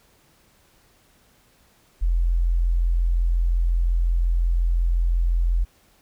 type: tone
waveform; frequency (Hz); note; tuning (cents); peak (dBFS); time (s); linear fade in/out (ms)
sine; 42.81; F1; -34; -17; 2.01-5.65; 20
effects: pink hiss -59 dBFS RMS until 6.01 s